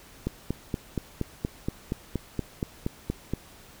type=click train; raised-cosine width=3 ms; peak=-14 dBFS; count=14; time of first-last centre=0.27-3.336 s; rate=4.24 Hz; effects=pink hiss -51 dBFS RMS until 3.8 s